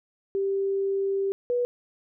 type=tone pair in turn; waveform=sine; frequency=392 / 487.7 Hz; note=G4 / B4; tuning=0 / -22 cents; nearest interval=major third; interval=378 cents; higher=second; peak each=-23 / -22 dBFS; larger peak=second; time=0.35-1.32 / 1.5-1.65 s; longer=first; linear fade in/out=0 ms; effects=none